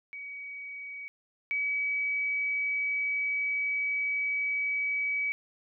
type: tone pair in turn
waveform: sine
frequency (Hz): 2264 / 2278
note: C#7 / C#7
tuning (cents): +36 / +47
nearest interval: unison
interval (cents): 11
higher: second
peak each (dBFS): -38 / -27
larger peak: second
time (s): 0.13-1.08 / 1.51-5.32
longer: second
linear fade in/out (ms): 0
effects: none